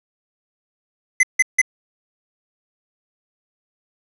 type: tone bursts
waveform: square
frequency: 2041 Hz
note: C7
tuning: 44 cents flat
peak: -11 dBFS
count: 3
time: 1.2-1.616 s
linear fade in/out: 5 ms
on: 32 ms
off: 160 ms
effects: resampled to 24000 Hz + 7-bit